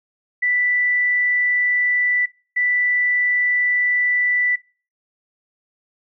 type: tone pair in turn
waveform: sine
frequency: 1975.5 / 1975.5 Hz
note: B6 / B6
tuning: 0 / 0 cents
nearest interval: unison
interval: 0 cents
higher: neither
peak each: -16 dBFS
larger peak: neither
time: 0.42-2.26 / 2.56-4.56 s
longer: second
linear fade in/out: 10 ms
effects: noise-tail reverb RT60 0.4 s tail -22 dB re dry